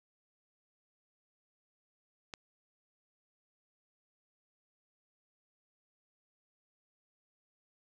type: click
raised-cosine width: 0.2 ms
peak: -24 dBFS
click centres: 2.338 s
effects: 11-bit